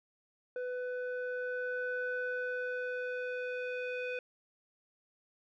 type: tone with low-pass filter sweep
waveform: square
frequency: 499 Hz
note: B4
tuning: 18 cents sharp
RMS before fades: -37 dBFS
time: 0.56-4.19 s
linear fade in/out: 2 ms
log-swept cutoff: 1100 to 2400 Hz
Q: 3.5
effects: none